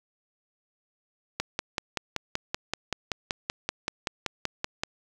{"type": "click train", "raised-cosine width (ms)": 0.2, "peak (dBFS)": -10, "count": 19, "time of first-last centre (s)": [1.4, 4.835], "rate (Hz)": 5.24, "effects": ["8-bit"]}